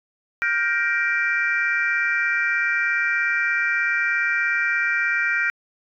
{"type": "chord", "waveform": "sine", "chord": "G minor seventh", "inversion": "third", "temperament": "just", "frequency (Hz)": [1411.2, 1568, 1881.6, 2352], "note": ["F6", "G6", "Bb6", "D7"], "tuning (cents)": [18, 0, 16, 2], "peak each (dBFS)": -24, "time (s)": [0.42, 5.5], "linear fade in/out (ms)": 0, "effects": ["tanh soft clip ceiling -9 dBFS"]}